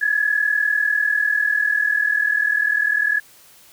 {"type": "tone pair together", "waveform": "sine", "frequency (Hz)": [1671.9, 1712], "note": ["G#6", "A6"], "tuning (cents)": [11, -48], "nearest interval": "unison", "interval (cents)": 41, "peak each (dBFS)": -19, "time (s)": [0.01, 3.2], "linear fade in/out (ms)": 10, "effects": ["white hiss -49 dBFS RMS until 3.72 s"]}